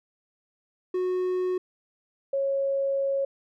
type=tone pair in turn; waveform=triangle / sine; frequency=366.4 / 549 Hz; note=F#4 / C#5; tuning=-17 / -17 cents; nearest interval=perfect fifth; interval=700 cents; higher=second; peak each=-22 / -23 dBFS; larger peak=first; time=0.94-1.58 / 2.33-3.25 s; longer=second; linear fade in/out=5 ms; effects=none